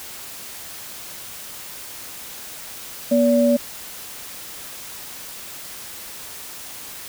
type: tone pair together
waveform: sine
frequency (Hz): 241.2 / 573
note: B3 / D5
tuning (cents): -41 / -43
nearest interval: octave + minor third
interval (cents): 1498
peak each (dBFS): -16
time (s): 3.11-3.57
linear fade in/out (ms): 10
effects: white hiss -36 dBFS RMS until 7.08 s